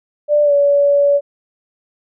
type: tone with pitch glide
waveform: sine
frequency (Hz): 591 to 569.9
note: D5 to C#5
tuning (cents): +11 to +48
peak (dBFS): -9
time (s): 0.28-1.21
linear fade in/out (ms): 50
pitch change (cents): -63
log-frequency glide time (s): 0.43-0.53
effects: none